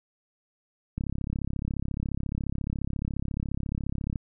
click train, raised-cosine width 5 ms, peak -18 dBFS, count 110, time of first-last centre 0.98-4.158 s, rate 34.3 Hz, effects none

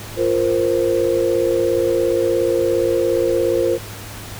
sine chord, F suspended fourth, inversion none, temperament equal, 349.2 / 466.2 / 523.3 Hz, F4 / Bb4 / C5, 0 / 0 / 0 cents, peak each -19 dBFS, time 0.16-3.79 s, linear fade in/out 50 ms, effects added 104 Hz sine -34 dBFS peak until 4.39 s + pink hiss -34 dBFS RMS until 4.39 s

